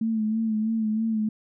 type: tone with vibrato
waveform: sine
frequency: 220 Hz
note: A3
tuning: in tune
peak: -22 dBFS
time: 0.01-1.29 s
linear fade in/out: 5 ms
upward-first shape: sine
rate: 3.1 Hz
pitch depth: 44 cents each way
effects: none